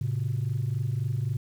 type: tone pair together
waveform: sine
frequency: 110 / 133.74 Hz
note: A2 / C3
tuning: 0 / +38 cents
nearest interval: minor third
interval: 338 cents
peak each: -27 dBFS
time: 0.01-1.37 s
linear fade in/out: 5 ms
effects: tanh soft clip ceiling -21 dBFS + 9-bit